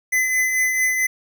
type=tone with tremolo; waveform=square; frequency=2026 Hz; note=B6; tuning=44 cents sharp; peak=-16 dBFS; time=0.12-1.07 s; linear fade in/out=10 ms; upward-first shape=triangle; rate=4.5 Hz; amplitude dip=45%; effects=none